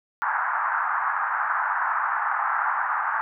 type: band-pass noise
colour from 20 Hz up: white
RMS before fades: -25 dBFS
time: 0.22-3.21 s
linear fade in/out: 0 ms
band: 820 to 1600 Hz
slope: 48 dB/octave
effects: none